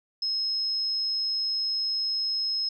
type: tone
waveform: sine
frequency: 5160 Hz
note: E8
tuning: 38 cents flat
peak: -25 dBFS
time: 0.22-2.69 s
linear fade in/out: 5 ms
effects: none